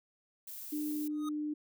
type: noise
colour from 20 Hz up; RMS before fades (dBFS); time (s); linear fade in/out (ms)
violet; -45; 0.47-1.08; 5
type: tone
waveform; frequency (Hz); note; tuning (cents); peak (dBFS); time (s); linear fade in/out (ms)
sine; 300; D4; +37; -33; 0.72-1.54; 10
type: tone with exponential growth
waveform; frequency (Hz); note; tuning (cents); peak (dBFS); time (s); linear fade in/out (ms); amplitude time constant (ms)
square; 1244.5; D#6; 0; -39; 1.1-1.29; 5; 40
effects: none